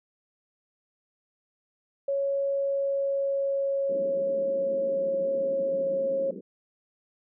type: tone with pitch glide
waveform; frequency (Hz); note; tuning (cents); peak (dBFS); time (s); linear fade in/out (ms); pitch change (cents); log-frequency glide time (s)
sine; 554.4 to 544.2; C#5 to C#5; 0 to -32; -24; 2.08-6.31; 5; -32; 2.48-6.14
type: band-pass noise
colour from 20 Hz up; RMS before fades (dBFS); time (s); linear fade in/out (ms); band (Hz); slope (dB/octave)
pink; -41; 3.89-6.41; 10; 170 to 520; 96
effects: none